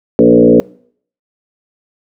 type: tone with frequency modulation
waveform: sine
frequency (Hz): 363.6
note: F#4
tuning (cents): -30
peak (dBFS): -3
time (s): 0.19-0.6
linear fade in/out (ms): 0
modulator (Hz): 58.8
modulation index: 2.8
effects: noise-tail reverb RT60 0.6 s tail -25 dB re dry